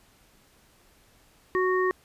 harmonic tone, 370 Hz, F#4, in tune, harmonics 1 / 3 / 5, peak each -23 / -28 / -30 dBFS, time 1.55-1.91 s, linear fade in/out 0 ms, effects pink hiss -60 dBFS RMS until 2.04 s + resampled to 32000 Hz

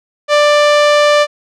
sawtooth tone, 590 Hz, D5, 8 cents sharp, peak -3 dBFS, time 0.28-1.27 s, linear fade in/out 50 ms, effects low-pass 5000 Hz 12 dB/octave

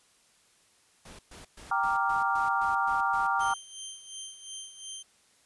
pink noise bursts, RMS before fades -48 dBFS, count 10, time 1.05-3.53 s, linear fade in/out 5 ms, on 140 ms, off 120 ms
sine chord, G minor seventh, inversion none, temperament equal, 784 / 932.3 / 1174.7 / 1396.9 Hz, G5 / Bb5 / D6 / F6, 0 / 0 / 0 / 0 cents, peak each -30 dBFS, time 1.71-3.54 s, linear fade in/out 5 ms
15% pulse tone with tremolo, 3136 Hz, G7, in tune, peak -30 dBFS, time 3.4-5.03 s, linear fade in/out 10 ms, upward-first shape sine, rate 2.8 Hz, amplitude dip 70%
effects white hiss -64 dBFS RMS until 5.45 s + resampled to 24000 Hz

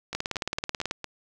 two click trains, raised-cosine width 0.2 ms, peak -11 / -16 dBFS, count 15 / 5, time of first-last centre 0.15-0.911 / 0.13-1.043 s, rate 18.4 / 4.38 Hz, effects none

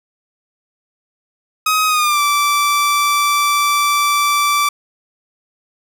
sawtooth tone with pitch glide, 1263 to 1164.9 Hz, D#6 to D6, +26 to -14 cents, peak -9 dBFS, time 1.66-4.69 s, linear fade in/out 5 ms, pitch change -140 cents, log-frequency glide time 1.87-2.21 s, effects none

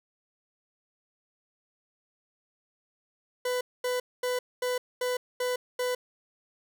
40% pulse tone bursts, 498.3 Hz, B4, 15 cents sharp, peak -26 dBFS, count 7, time 3.45-5.95 s, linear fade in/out 5 ms, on 160 ms, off 230 ms, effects none

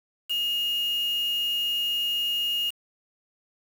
sine tone with quantisation, 2852 Hz, F7, 36 cents sharp, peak -24 dBFS, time 0.29-2.71 s, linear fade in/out 20 ms, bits 6, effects none

